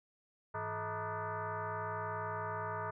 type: tone with frequency modulation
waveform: sine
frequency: 163.6 Hz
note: E3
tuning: 13 cents flat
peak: -36 dBFS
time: 0.54-2.91 s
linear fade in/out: 10 ms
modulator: 267 Hz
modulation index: 5
effects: none